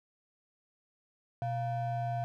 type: ring-modulated tone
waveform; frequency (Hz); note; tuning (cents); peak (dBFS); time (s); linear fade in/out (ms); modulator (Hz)
triangle; 410; G#4; -22; -26; 1.42-2.24; 0; 287
effects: none

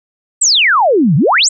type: exponential two-way sweep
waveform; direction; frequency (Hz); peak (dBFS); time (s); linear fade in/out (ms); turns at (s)
sine; down then up; 8372 to 130.81 to 8372; -7; 0.41-1.49; 10; 1.16
effects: none

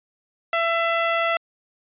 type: tone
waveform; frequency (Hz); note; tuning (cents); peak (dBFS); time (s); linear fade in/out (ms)
15% pulse; 669; E5; +25; -13; 0.53-1.37; 2
effects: resampled to 8000 Hz

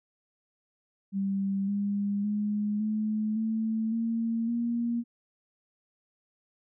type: tone with pitch steps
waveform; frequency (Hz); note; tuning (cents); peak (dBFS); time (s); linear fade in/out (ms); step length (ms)
sine; 196 / 202.1 / 208.4 / 214.9 / 221.5 / 228.4 / 235.5; G3 / G#3 / G#3 / A3 / A3 / A#3 / A#3; 0 / -47 / +6 / -41 / +12 / -35 / +18; -26; 1.12-5.04; 50; 560
effects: none

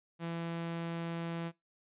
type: tone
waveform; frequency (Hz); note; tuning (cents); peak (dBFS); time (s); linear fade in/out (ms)
sawtooth; 167.7; E3; +30; -32; 0.19-1.52; 50
effects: noise-tail reverb RT60 0.2 s tail -22 dB re dry + resampled to 8000 Hz

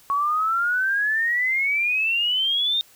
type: exponential sweep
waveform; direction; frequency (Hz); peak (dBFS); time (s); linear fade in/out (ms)
sine; up; 1108.7 to 3687; -19; 0.1-2.81; 0
effects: white hiss -53 dBFS RMS until 2.95 s

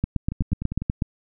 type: two click trains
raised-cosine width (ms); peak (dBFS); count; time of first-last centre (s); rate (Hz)
5; -16 / -9; 6 / 9; 0.32-0.82 / 0.04-1.022; 10 / 8.15
effects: none

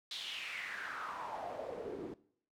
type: noise with band-pass filter sweep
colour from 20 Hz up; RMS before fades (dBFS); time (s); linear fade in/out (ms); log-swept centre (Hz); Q
pink; -43; 0.11-2.14; 2; 3900 to 310; 4.5
effects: noise-tail reverb RT60 0.6 s tail -19 dB re dry

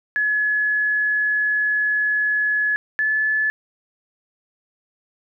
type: tone pair in turn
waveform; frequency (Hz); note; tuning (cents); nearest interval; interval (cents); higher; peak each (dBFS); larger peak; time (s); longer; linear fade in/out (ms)
sine; 1700 / 1728.7; G#6 / A6; +40 / -31; unison; 29; second; -17; neither; 0.16-2.76 / 2.99-3.5; first; 0
effects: none

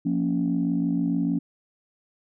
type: chord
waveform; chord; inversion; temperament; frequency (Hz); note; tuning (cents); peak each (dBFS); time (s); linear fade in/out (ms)
sine; Bb minor; second; just; 174.81 / 233.1 / 279.7; F3 / Bb3 / Db4; +2 / 0 / +16; -25 / -27 / -24; 0.05-1.39; 10
effects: tanh soft clip ceiling -14 dBFS

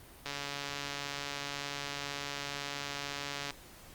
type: click train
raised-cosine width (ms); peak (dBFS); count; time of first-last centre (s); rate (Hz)
0.2; -20; 462; 0.26-3.506; 142
effects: pink hiss -54 dBFS RMS until 3.94 s + Opus 32 kbps

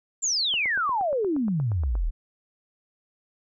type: exponential sweep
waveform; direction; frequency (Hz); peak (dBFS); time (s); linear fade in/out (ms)
sine; down; 7480 to 34.14; -22; 0.22-2.11; 20
type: click train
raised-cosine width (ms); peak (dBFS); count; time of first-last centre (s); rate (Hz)
1; -26; 13; 0.54-1.953; 8.49
effects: none

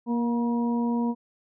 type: harmonic tone with a mistuned harmonic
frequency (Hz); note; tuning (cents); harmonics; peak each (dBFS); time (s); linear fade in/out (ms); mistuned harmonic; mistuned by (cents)
236; A#3; +22; 1 / 2 / 3 / 4; -23 / -34 / -40 / -34; 0.06-1.15; 50; 4; +22
effects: none

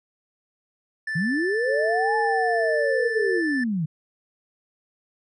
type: tone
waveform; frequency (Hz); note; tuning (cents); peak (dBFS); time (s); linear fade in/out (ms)
triangle; 1760; A6; 0; -24; 1.07-3.64; 5
type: linear two-way sweep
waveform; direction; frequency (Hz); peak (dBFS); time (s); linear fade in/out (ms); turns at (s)
sine; up then down; 146.83 to 855 to 146.83; -22; 1.15-3.86; 10; 2.16
type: tone with pitch glide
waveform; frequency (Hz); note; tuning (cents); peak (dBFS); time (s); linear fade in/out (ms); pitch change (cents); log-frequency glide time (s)
sine; 440 to 456; A4 to A#4; 0 to -38; -24; 1.65-3.42; 50; +62; 1.76-2.31
effects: resampled to 22050 Hz

